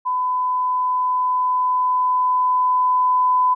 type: tone with level ramp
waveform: sine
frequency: 1005 Hz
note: B5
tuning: 30 cents sharp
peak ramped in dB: -18 to -13 dBFS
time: 0.05-3.55 s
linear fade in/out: 20 ms
effects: none